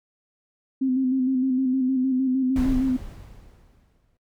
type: tone with vibrato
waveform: sine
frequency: 260 Hz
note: C4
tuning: 11 cents flat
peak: -19 dBFS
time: 0.81-2.97 s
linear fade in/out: 10 ms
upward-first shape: square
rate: 6.5 Hz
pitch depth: 35 cents each way
type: noise with exponential decay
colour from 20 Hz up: brown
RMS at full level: -26 dBFS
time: 2.56-4.17 s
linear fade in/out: 1 ms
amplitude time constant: 350 ms
effects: noise-tail reverb RT60 0.1 s tail -21 dB re dry